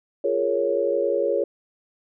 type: chord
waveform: sine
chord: Bb minor seventh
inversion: second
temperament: equal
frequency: 349.2 / 415.3 / 466.2 / 554.4 Hz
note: F4 / Ab4 / Bb4 / Db5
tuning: 0 / 0 / 0 / 0 cents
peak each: -28 / -25 / -26 / -23 dBFS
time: 0.24-1.44 s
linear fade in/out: 5 ms
effects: none